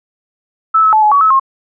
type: tone with pitch steps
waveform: sine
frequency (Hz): 1311 / 1295 / 867 / 847 / 1130 / 1294 / 1073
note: E6 / E6 / A5 / G#5 / C#6 / E6 / C6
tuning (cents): -10 / -31 / -26 / +34 / +33 / -32 / +43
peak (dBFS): -6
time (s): 0.74-1.398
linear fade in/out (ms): 10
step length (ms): 94
effects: none